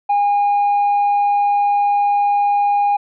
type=tone with tanh clipping; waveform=sine; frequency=815 Hz; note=G#5; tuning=33 cents flat; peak=-13 dBFS; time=0.09-2.97 s; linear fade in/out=10 ms; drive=1 dB; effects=none